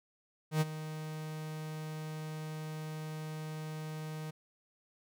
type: tone with ADSR envelope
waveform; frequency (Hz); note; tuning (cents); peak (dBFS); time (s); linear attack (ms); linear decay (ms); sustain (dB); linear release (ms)
45% pulse; 155.56; D#3; 0; -25; 0.51-4.31; 100; 29; -14; 11
effects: none